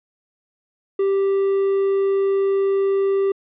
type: tone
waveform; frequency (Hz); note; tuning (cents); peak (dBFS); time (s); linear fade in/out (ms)
triangle; 392; G4; 0; -14; 0.99-3.32; 5
effects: resampled to 8000 Hz